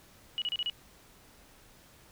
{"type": "tone bursts", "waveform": "sine", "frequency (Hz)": 2922, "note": "F#7", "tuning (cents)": -22, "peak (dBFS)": -29, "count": 5, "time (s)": [0.38, 0.698], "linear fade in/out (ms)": 0, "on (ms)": 38, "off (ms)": 32, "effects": ["pink hiss -58 dBFS RMS until 2.11 s"]}